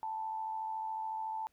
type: tone with amplitude modulation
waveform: sine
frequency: 880 Hz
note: A5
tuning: in tune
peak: -33 dBFS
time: 0.03-1.47 s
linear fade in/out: 0 ms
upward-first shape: sine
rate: 93.9 Hz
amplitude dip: 50%
effects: pink hiss -75 dBFS RMS until 1.52 s